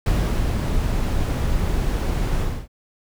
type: noise with ADSR envelope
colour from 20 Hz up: brown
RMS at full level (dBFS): -18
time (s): 0.06-2.68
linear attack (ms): 4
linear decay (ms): 390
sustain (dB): -3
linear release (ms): 270
effects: none